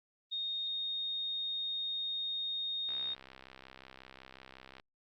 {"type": "tone", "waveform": "sine", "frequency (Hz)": 3700, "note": "A#7", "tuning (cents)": -14, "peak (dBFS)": -34, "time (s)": [0.31, 3.15], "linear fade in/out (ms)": 20}
{"type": "click train", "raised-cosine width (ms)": 0.3, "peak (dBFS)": -34, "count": 126, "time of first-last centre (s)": [2.89, 4.798], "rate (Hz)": 65.5}
{"effects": ["Opus 32 kbps"]}